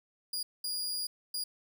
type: tone bursts at uneven times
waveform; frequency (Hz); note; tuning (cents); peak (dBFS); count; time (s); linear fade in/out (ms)
sawtooth; 4858; D#8; -42; -30; 3; 0.33-0.43 / 0.64-1.07 / 1.34-1.44; 5
effects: none